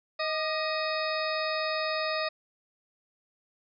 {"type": "harmonic tone with a mistuned harmonic", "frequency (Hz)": 628, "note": "D#5", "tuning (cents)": 16, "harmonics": [1, 2, 3, 4, 6, 7, 8], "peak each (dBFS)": [-31, -34, -36, -37, -39, -39, -40], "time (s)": [0.19, 2.29], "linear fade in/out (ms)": 10, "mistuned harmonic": 2, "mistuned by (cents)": -55, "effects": []}